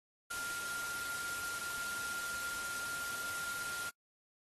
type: tone in noise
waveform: sine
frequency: 1396.9 Hz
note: F6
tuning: in tune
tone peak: -40 dBFS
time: 0.3-3.9 s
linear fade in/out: 10 ms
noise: white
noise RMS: -43 dBFS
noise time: 0.3-3.9 s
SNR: 0 dB
effects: noise-tail reverb RT60 0.1 s tail -26 dB re dry + AAC 32 kbps